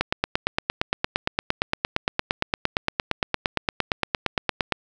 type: click train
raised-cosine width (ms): 0.3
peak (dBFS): -4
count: 42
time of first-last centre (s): 0.01-4.723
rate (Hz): 8.7
effects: none